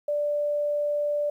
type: tone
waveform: sine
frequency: 587.3 Hz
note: D5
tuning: in tune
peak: -23 dBFS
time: 0.08-1.3 s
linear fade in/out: 5 ms
effects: 10-bit